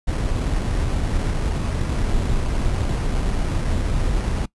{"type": "noise with sample-and-hold", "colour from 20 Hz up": "brown", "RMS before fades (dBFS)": -21, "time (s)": [0.07, 4.46], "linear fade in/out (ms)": 10, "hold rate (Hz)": 3675, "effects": ["noise-tail reverb RT60 0.1 s tail -21 dB re dry", "resampled to 24000 Hz"]}